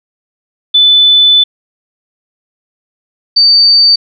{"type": "tone pair in turn", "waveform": "sine", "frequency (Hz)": [3500, 4597], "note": ["A7", "D8"], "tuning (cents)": [-10, -38], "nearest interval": "perfect fourth", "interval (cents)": 472, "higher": "second", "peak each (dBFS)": -3, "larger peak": "neither", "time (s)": [[0.74, 1.44], [3.36, 3.96]], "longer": "first", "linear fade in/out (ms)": 10, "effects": []}